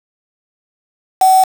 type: tone with quantisation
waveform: sine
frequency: 755 Hz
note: F#5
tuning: 35 cents sharp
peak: -6 dBFS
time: 1.21-1.44 s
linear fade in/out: 5 ms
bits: 3
effects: none